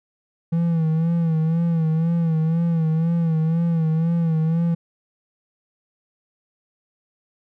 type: tone with vibrato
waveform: triangle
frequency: 163.9 Hz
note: E3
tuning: 10 cents flat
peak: -15 dBFS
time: 0.52-4.75 s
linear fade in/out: 10 ms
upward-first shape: sine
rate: 2 Hz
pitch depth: 62 cents each way
effects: none